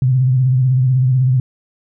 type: tone with vibrato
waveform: sine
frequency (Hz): 128.8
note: C3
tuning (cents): -27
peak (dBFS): -10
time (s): 0.02-1.4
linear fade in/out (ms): 2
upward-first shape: sine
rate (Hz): 16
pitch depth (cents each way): 66
effects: none